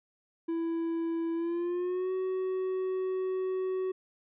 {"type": "tone with pitch glide", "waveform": "triangle", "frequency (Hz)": [331.6, 374.4], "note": ["E4", "F#4"], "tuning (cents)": [10, 20], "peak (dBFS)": -27, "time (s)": [0.48, 3.92], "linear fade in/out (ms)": 10, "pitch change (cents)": 210, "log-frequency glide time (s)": [1.34, 2.12], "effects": ["resampled to 8000 Hz"]}